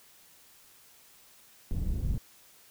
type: low-pass noise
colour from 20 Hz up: pink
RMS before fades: -30 dBFS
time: 1.71-2.18 s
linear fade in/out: 0 ms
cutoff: 130 Hz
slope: 12 dB/octave
effects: white hiss -58 dBFS RMS until 2.7 s